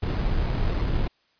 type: noise with sample-and-hold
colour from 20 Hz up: brown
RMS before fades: -24 dBFS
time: 0.02-1.08 s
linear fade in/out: 10 ms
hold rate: 3150 Hz
effects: white hiss -66 dBFS RMS until 1.39 s + resampled to 11025 Hz